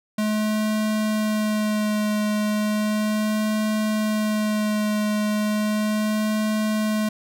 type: tone with vibrato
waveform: square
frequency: 213 Hz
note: G#3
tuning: 44 cents sharp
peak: -21 dBFS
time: 0.18-7.09 s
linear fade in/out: 5 ms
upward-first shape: sine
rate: 0.35 Hz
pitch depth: 17 cents each way
effects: none